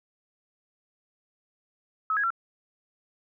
sine tone with pitch steps, 1287 / 1657 / 1357 Hz, E6 / G#6 / E6, -42 / -4 / +50 cents, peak -23 dBFS, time 2.1-2.304 s, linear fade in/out 2 ms, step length 68 ms, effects none

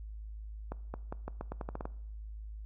accelerating click train, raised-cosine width 1 ms, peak -24 dBFS, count 11, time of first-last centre 0.72-1.855 s, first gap 220 ms, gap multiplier 0.84, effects noise-tail reverb RT60 0.7 s tail -20 dB re dry + added 53 Hz sine -41 dBFS peak until 2.65 s

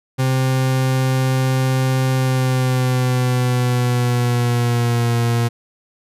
40% pulse tone with pitch glide, 130.8 to 117.88 Hz, C3 to A#2, 0 to +20 cents, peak -14 dBFS, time 0.18-5.49 s, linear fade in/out 20 ms, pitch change -180 cents, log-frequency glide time 2.13-5.16 s, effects resampled to 32000 Hz

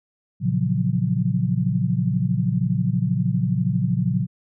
sine chord, Gb major seventh, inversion first, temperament equal with one note detuned, 116.54 / 138.59 / 172.51 / 185 Hz, Bb2 / Db3 / F3 / Gb3, 0 / 0 / -21 / 0 cents, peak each -24 dBFS, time 0.4-4.27 s, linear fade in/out 50 ms, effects none

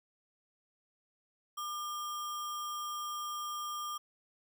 sine tone with sample-and-hold, 1200 Hz, D6, 37 cents sharp, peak -36 dBFS, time 1.57-3.98 s, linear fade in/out 10 ms, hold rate 4410 Hz, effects none

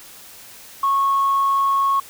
sine tone, 1099 Hz, C#6, 15 cents flat, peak -14 dBFS, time 0.83-2 s, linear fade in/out 5 ms, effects tanh soft clip ceiling -11 dBFS + white hiss -42 dBFS RMS until 2.09 s

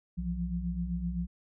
sine tone cluster, 61.9 / 168.8 / 176.6 Hz, B1 / E3 / F3, +5 / +41 / +20 cents, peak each -35 / -38 / -33 dBFS, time 0.17-1.27 s, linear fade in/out 20 ms, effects none

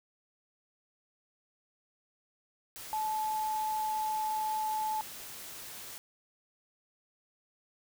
sine tone in noise, 865 Hz, A5, 30 cents flat, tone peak -30 dBFS, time 2.93-5.01 s, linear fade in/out 0 ms, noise white, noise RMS -45 dBFS, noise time 2.76-5.98 s, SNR +12 dB, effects none

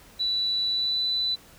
sine tone with pitch glide, 3955 to 3987 Hz, B7 to B7, +2 to +16 cents, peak -23 dBFS, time 0.19-1.36 s, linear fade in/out 20 ms, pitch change +14 cents, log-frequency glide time 0.71-1.02 s, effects pink hiss -52 dBFS RMS until 1.58 s

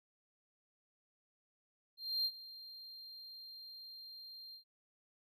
triangle tone with ADSR envelope, 4186 Hz, C8, in tune, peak -30 dBFS, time 1.97-4.64 s, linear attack 280 ms, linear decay 57 ms, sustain -18 dB, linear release 100 ms, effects none

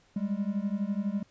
triangle beating tone pair, 196 / 208 Hz, G3 / G#3, 0 / +3 cents, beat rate 12 Hz, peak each -29 dBFS, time 0.16-1.23 s, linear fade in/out 5 ms, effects pink hiss -64 dBFS RMS until 1.3 s + resampled to 16000 Hz

